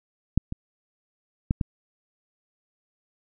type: clicks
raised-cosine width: 5 ms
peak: -6 / -18 / -9 / -12 dBFS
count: 4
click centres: 0.376 / 0.524 / 1.509 / 1.612 s
effects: none